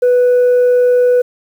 sine tone, 493.9 Hz, B4, in tune, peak -5 dBFS, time 0.02-1.22 s, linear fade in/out 10 ms, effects tanh soft clip ceiling -6 dBFS + 7-bit

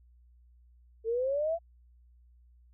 sine exponential sweep, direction up, 440 to 689 Hz, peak -27 dBFS, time 1.04-1.59 s, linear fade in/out 50 ms, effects added 60 Hz sine -57 dBFS peak until 2.73 s

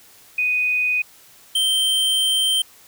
sine / square tone pair in turn, 2489 / 3128 Hz, D#7 / G7, 0 / -4 cents, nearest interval major third, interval 396 cents, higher second, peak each -17 dBFS, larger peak neither, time 0.38-1.02 / 1.55-2.62 s, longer second, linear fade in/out 5 ms, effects white hiss -49 dBFS RMS until 2.87 s

